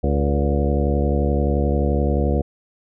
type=harmonic tone with a mistuned harmonic; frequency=71.5 Hz; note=D2; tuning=46 cents flat; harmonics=1 / 2 / 3 / 4 / 5 / 6 / 7 / 8 / 10; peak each=-19 / -25 / -25 / -28 / -28 / -32 / -26 / -29 / -32 dBFS; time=0.03-2.42 s; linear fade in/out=10 ms; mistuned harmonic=7; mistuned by=-46 cents; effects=none